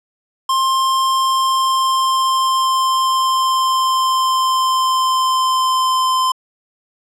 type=tone with pitch glide; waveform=square; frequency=1057 to 1035.2 Hz; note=C6 to C6; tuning=+17 to -19 cents; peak=-14 dBFS; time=0.49-6.32 s; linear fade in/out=5 ms; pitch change=-36 cents; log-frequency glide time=1.21-6.18 s; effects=low-pass 10000 Hz 12 dB/octave